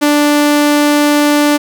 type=tone; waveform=sawtooth; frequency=293.7 Hz; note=D4; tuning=in tune; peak=-4 dBFS; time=0.01-1.58 s; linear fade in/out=20 ms; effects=none